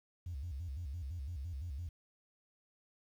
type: tone with vibrato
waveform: sine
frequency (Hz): 76.6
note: D#2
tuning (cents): -27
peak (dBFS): -38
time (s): 0.26-1.89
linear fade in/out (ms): 5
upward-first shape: square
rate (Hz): 5.9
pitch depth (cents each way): 220
effects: tanh soft clip ceiling -34 dBFS + 11-bit